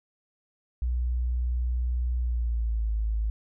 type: tone with pitch glide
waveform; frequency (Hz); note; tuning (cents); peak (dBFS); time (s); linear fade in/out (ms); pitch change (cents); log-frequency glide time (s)
sine; 61 to 54.03; B1 to A1; -21 to -31; -24; 0.82-3.3; 0; -210; 2.2-2.9
effects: none